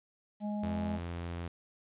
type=harmonic tone; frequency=208.5 Hz; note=G#3; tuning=7 cents sharp; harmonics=1 / 3 / 4; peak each=-33 / -43 / -45 dBFS; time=0.4-1 s; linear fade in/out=50 ms
type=tone; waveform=sawtooth; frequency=85.7 Hz; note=F2; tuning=32 cents flat; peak=-33 dBFS; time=0.63-1.48 s; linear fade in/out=5 ms
effects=resampled to 8000 Hz + 11-bit